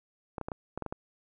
clicks, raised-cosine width 1 ms, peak -21 dBFS, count 8, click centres 0.382 / 0.413 / 0.485 / 0.518 / 0.776 / 0.823 / 0.863 / 0.925 s, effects none

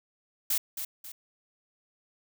blue noise with echo, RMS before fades -27 dBFS, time 0.5-0.58 s, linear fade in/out 5 ms, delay 270 ms, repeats 2, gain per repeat -8 dB, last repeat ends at 1.12 s, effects none

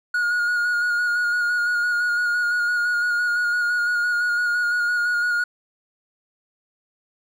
triangle tone with vibrato, 1440 Hz, F#6, 47 cents flat, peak -17 dBFS, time 0.14-5.44 s, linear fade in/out 5 ms, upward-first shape square, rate 5.9 Hz, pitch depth 19 cents each way, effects none

